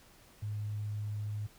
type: tone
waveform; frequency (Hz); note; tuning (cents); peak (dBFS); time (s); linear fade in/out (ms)
sine; 104.9; G#2; +18; -34; 0.42-1.47; 10
effects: pink hiss -60 dBFS RMS until 1.58 s